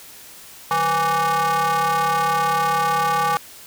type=ring-modulated tone; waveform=square; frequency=168.3 Hz; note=E3; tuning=36 cents sharp; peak=-15 dBFS; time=0.71-3.37 s; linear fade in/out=0 ms; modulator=992 Hz; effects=white hiss -42 dBFS RMS until 3.66 s